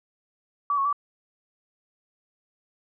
sine tone with pitch steps, 1149 / 1101 / 1154 Hz, D6 / C#6 / D6, -38 / -12 / -31 cents, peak -21 dBFS, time 0.7-0.928 s, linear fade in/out 2 ms, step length 76 ms, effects none

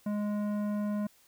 sine tone with tanh clipping, 207.7 Hz, G#3, in tune, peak -31 dBFS, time 0.06-1.07 s, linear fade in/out 5 ms, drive 13 dB, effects white hiss -63 dBFS RMS until 1.27 s

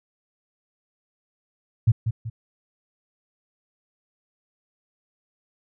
sine tone with echo, 113.2 Hz, A2, 50 cents sharp, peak -12 dBFS, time 1.87-1.92 s, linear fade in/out 10 ms, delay 190 ms, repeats 2, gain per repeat -8 dB, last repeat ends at 2.3 s, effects none

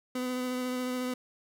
30% pulse tone with vibrato, 251.9 Hz, B3, 34 cents sharp, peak -28 dBFS, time 0.15-1.14 s, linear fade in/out 5 ms, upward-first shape triangle, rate 14 Hz, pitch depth 17 cents each way, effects none

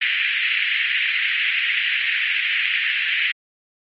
pink band-pass noise, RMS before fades -21 dBFS, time 0.01-3.32 s, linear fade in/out 10 ms, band 1800 to 3000 Hz, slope 48 dB/octave, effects MP3 32 kbps

